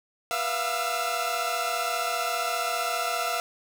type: tone cluster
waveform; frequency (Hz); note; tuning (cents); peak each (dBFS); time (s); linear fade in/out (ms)
sawtooth; 486.2 / 676 / 711 / 1219 / 1337; B4 / E5 / F5 / D#6 / E6; -27 / +43 / +31 / -36 / +24; -34 / -27 / -28 / -35 / -27; 0.31-3.4; 0
effects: none